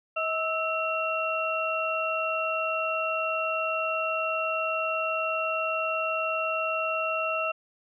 sine tone cluster, 640 / 1309 / 2734 Hz, D#5 / E6 / F7, +49 / -13 / -37 cents, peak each -30 dBFS, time 0.16-7.52 s, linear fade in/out 10 ms, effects none

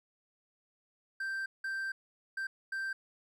triangle tone bursts at uneven times, 1568 Hz, G6, in tune, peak -32 dBFS, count 4, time 1.2-1.46 / 1.64-1.92 / 2.37-2.47 / 2.72-2.93 s, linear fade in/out 5 ms, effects none

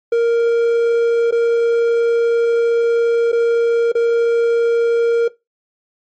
triangle tone with dropouts, 466.2 Hz, A#4, in tune, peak -9 dBFS, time 0.12-5.28 s, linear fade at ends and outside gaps 5 ms, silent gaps 1.31-1.323 / 3.318-3.328 / 3.919-3.951 s, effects noise-tail reverb RT60 0.2 s tail -19 dB re dry + MP3 32 kbps

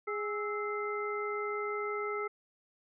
harmonic tone with a mistuned harmonic, 415.3 Hz, G#4, in tune, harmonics 1 / 2 / 3 / 5, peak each -35 / -46 / -37 / -41 dBFS, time 0.07-2.28 s, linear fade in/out 10 ms, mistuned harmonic 3, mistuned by +86 cents, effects none

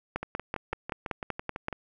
two click trains, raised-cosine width 0.5 ms, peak -19 / -15 dBFS, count 10 / 9, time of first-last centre 0.23-1.728 / 0.16-1.684 s, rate 6.01 / 5.25 Hz, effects none

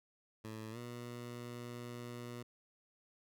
15% pulse tone with pitch glide, 110 to 120.65 Hz, A2 to B2, 0 to -40 cents, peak -38 dBFS, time 0.44-2.43 s, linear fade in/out 10 ms, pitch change +160 cents, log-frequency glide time 0.71-0.78 s, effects none

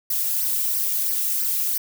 violet noise with flanger, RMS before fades -23 dBFS, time 0.1-1.78 s, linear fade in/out 5 ms, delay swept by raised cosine 0.27 to 1.97 ms, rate 3 Hz, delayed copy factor -0.75, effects none

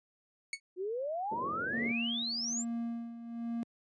sawtooth tone with exponential decay, 2217 Hz, C#7, in tune, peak -28 dBFS, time 0.53-0.6 s, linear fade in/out 2 ms, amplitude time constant 15 ms
sine exponential sweep, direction up, 351.4 to 7660 Hz, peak -33 dBFS, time 0.76-2.65 s, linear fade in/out 50 ms
white low-pass noise, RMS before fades -41 dBFS, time 1.31-1.92 s, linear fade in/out 10 ms, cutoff 560 Hz, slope 48 dB/octave
triangle tone with tremolo, 233.1 Hz, A#3, in tune, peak -30 dBFS, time 1.73-3.63 s, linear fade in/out 0 ms, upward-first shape sine, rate 1.2 Hz, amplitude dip 70%
effects high-pass 150 Hz 12 dB/octave + resampled to 22050 Hz

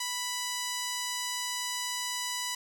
5% pulse tone with notch filter, 987.8 Hz, B5, in tune, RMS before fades -34 dBFS, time 0-2.55 s, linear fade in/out 5 ms, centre 12000 Hz, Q 1.2, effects none

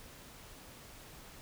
silence, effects pink hiss -53 dBFS RMS until 1.41 s

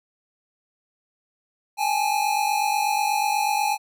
square tone pair together, 810 / 858.2 Hz, G#5 / A5, -43 / -43 cents, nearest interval minor second, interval 100 cents, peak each -24 dBFS, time 1.77-3.78 s, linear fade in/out 50 ms, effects none

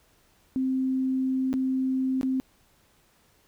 sine tone with dropouts, 261.6 Hz, C4, in tune, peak -23 dBFS, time 0.56-2.4 s, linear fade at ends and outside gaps 0 ms, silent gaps 1.53-1.539 / 2.212-2.231 s, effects pink hiss -63 dBFS RMS until 3.47 s

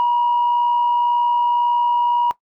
sine tone with amplitude modulation, 960 Hz, B5, 49 cents flat, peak -11 dBFS, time 0-2.31 s, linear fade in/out 0 ms, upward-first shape sine, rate 61.9 Hz, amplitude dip 30%, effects noise-tail reverb RT60 0.1 s tail -18 dB re dry + tanh soft clip ceiling -11 dBFS

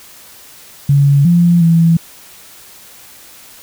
sine tone with pitch steps, 141.2 / 172.7 / 166.1 Hz, C#3 / F3 / E3, +32 / -19 / +13 cents, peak -6 dBFS, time 0.89-1.97 s, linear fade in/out 5 ms, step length 360 ms, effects white hiss -39 dBFS RMS until 3.62 s

